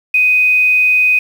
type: tone with quantisation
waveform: sine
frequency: 2500 Hz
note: D#7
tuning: 8 cents sharp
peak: -8 dBFS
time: 0.14-1.19 s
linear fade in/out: 5 ms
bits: 6
effects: none